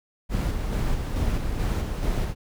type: noise with tremolo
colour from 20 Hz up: brown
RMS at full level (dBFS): -24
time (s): 0.29-2.35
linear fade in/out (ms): 50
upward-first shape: square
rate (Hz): 2.3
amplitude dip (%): 35
effects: none